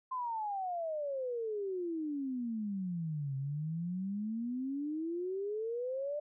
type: exponential two-way sweep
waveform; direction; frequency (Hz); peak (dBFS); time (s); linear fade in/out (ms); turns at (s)
sine; down then up; 1046.5 to 133.3 to 601; -34; 0.11-6.2; 10; 3.36
effects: none